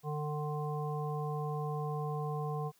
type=harmonic tone; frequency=150 Hz; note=D3; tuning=37 cents sharp; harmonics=1 / 3 / 5 / 7; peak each=-35 / -40 / -42 / -43 dBFS; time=0.03-2.72 s; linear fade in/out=50 ms; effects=white hiss -68 dBFS RMS until 2.79 s